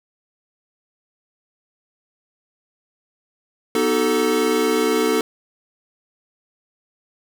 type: chord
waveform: square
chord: B dominant seventh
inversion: none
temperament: equal with one note detuned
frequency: 246.9 / 311.1 / 379.7 / 440 Hz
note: B3 / D#4 / F#4 / A4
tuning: 0 / 0 / +45 / 0 cents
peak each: -25 / -24 / -25 / -20 dBFS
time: 3.75-5.21 s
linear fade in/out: 2 ms
effects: none